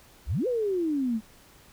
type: exponential two-way sweep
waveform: sine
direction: up then down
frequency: 49.98 to 518 to 211.4 Hz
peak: -24 dBFS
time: 0.26-1.21 s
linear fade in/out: 50 ms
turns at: 0.47 s
effects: pink hiss -55 dBFS RMS until 1.72 s